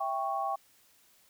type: chord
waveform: sine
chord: C# diminished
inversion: first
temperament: equal with one note detuned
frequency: 659.3 / 789.4 / 1108.7 Hz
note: E5 / G5 / C#6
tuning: 0 / +12 / 0 cents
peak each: -37 / -32 / -34 dBFS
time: 0-0.56 s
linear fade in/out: 10 ms
effects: white hiss -64 dBFS RMS until 1.29 s